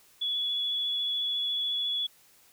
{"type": "tone with vibrato", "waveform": "sine", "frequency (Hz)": 3400, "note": "G#7", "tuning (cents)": 40, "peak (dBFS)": -27, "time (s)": [0.21, 2.07], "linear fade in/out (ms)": 10, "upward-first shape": "square", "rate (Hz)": 14, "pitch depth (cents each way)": 12, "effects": ["white hiss -60 dBFS RMS until 2.52 s"]}